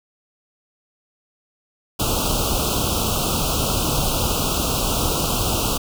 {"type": "band-stop noise", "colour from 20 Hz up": "pink", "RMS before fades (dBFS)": -21, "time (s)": [1.99, 5.78], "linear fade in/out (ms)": 10, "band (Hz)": [1400, 2600], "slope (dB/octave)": 96, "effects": []}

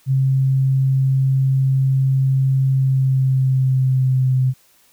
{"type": "tone with pitch glide", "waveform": "sine", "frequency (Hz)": [133.6, 129.5], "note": ["C3", "C3"], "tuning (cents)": [36, -17], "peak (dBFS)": -13, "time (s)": [0.06, 4.54], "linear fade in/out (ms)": 50, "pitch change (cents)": -53, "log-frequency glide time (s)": [2.66, 4.37], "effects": ["white hiss -55 dBFS RMS until 4.92 s"]}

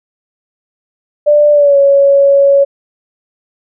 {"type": "tone with pitch glide", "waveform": "sine", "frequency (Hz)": [591, 557.8], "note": ["D5", "C#5"], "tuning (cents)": [11, 11], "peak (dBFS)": -4, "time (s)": [1.26, 2.65], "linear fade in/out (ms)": 20, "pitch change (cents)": -100, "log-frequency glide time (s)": [1.52, 1.77], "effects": []}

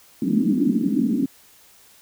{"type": "band-pass noise", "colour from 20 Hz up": "white", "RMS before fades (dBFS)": -20, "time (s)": [0.22, 1.26], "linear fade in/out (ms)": 5, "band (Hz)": [190, 290], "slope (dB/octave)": 48, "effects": ["white hiss -52 dBFS RMS until 2.01 s"]}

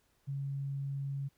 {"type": "tone", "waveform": "sine", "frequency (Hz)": 138.6, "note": "C#3", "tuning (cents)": 0, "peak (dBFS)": -34, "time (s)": [0.27, 1.29], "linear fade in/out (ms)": 20, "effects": ["pink hiss -73 dBFS RMS until 1.37 s"]}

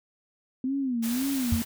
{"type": "tone with vibrato", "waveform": "sine", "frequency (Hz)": 251.8, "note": "B3", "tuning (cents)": 34, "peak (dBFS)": -25, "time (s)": [0.64, 1.62], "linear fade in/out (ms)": 2, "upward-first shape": "sine", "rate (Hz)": 1.9, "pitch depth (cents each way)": 170}
{"type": "noise", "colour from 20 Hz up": "white", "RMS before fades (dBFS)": -36, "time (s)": [1.02, 1.65], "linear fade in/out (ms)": 20}
{"type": "tone with exponential decay", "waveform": "sine", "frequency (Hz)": 87.2, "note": "F2", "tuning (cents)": -2, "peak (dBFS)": -18, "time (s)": [1.52, 1.65], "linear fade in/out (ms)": 5, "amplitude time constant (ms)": 27}
{"effects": []}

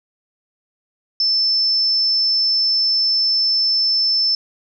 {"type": "tone", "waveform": "sine", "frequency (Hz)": 5290, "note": "E8", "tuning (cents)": 5, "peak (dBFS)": -14, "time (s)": [1.2, 4.35], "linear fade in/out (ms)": 2, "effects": []}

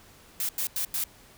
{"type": "noise bursts at uneven times", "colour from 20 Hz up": "blue", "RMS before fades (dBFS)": -29, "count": 4, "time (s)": [[0.4, 0.49], [0.58, 0.67], [0.76, 0.85], [0.94, 1.04]], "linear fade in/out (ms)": 2, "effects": ["pink hiss -54 dBFS RMS until 1.37 s"]}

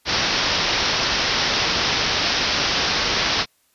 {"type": "low-pass noise", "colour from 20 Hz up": "white", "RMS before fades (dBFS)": -21, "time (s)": [0.05, 3.46], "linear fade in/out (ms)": 50, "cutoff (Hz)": 5700, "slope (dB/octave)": 96, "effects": ["white hiss -63 dBFS RMS until 3.74 s", "resampled to 32000 Hz"]}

